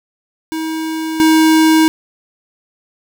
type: tone pair in turn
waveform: square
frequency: 319.2 / 317.6 Hz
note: D#4 / D#4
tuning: +44 / +36 cents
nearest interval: unison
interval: 8 cents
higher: first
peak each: -19 / -8 dBFS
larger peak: second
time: 0.52-1.2 / 1.2-1.88 s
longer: neither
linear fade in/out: 0 ms
effects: none